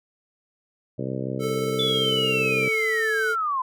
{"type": "harmonic tone", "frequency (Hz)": 65.41, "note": "C2", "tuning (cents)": 0, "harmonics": [2, 3, 4, 5, 6, 7, 8, 9], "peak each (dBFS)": [-31, -33, -34, -35, -36, -36, -37, -38], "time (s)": [0.98, 2.69], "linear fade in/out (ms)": 10}
{"type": "tone", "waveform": "square", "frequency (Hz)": 440, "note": "A4", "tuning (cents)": 0, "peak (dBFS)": -26, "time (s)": [1.39, 3.36], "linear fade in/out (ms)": 50}
{"type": "linear sweep", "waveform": "sine", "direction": "down", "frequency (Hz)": [3487, 1003], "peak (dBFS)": -22, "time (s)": [1.79, 3.62], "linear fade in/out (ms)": 5}
{"effects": []}